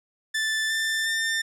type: tone with pitch steps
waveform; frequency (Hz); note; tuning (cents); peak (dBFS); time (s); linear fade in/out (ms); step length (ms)
sawtooth; 1760 / 1779.4 / 1799.1; A6 / A6 / A6; 0 / +19 / +38; -20; 0.34-1.42; 10; 360
effects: low-pass 10000 Hz 12 dB/octave